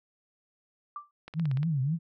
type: tone with exponential decay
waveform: sine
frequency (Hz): 1174.7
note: D6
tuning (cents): 0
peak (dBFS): -32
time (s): 0.96-1.11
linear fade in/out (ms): 2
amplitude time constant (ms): 31
type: click train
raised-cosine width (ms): 0.3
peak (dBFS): -27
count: 7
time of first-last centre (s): 1.28-1.631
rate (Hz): 17.1
type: tone with vibrato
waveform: sine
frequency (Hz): 146.83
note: D3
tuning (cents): 0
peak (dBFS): -25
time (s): 1.34-1.99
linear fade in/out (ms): 50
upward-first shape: triangle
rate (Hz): 3.7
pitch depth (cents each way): 270
effects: none